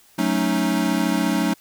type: chord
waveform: square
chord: D# half-diminished seventh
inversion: first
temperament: equal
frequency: 185 / 220 / 277.2 / 311.1 Hz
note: F#3 / A3 / C#4 / D#4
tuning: 0 / 0 / 0 / 0 cents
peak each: -25 dBFS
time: 0.18-1.54 s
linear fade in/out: 10 ms
effects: white hiss -54 dBFS RMS until 1.6 s